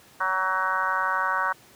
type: harmonic tone with a mistuned harmonic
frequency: 187.9 Hz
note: F#3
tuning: 27 cents sharp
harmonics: 3 / 4 / 5 / 6 / 7 / 8 / 9 / 10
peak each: -37 / -36 / -29 / -27 / -32 / -27 / -38 / -37 dBFS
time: 0.2-1.53 s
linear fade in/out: 10 ms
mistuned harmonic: 9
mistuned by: -64 cents
effects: pink hiss -53 dBFS RMS until 1.75 s + high-pass 100 Hz 12 dB/octave